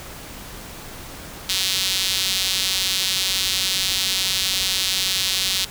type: tone with high-pass filter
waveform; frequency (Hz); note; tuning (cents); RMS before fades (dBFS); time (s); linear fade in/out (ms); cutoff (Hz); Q
sawtooth; 188.9; F#3; +36; -22; 1.49-5.65; 5; 3700; 2.1
effects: pink hiss -37 dBFS RMS until 5.7 s